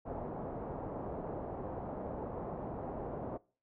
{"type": "low-pass noise", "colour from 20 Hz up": "white", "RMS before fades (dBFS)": -41, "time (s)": [0.05, 3.38], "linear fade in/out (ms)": 20, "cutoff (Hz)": 780, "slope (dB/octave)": 24, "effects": ["noise-tail reverb RT60 0.4 s tail -23 dB re dry"]}